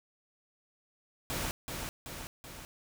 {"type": "noise with echo", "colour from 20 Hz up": "pink", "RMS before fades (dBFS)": -35, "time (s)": [1.3, 1.51], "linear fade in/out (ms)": 0, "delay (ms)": 380, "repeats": 3, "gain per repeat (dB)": -4, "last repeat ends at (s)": 2.65, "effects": []}